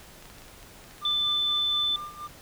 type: clicks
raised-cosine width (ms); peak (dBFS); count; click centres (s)
0.2; -31; 11; 0.225 / 0.256 / 0.3 / 0.384 / 0.42 / 0.482 / 0.629 / 0.841 / 0.91 / 0.982 / 1.109
type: tone with tremolo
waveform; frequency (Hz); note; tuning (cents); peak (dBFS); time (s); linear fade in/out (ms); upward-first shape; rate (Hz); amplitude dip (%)
triangle; 1195; D6; +30; -32; 1.01-2.28; 20; sine; 4.2; 75
type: tone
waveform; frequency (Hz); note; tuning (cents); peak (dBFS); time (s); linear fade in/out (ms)
sine; 3520; A7; 0; -23; 1.05-1.96; 2
effects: pink hiss -49 dBFS RMS until 2.41 s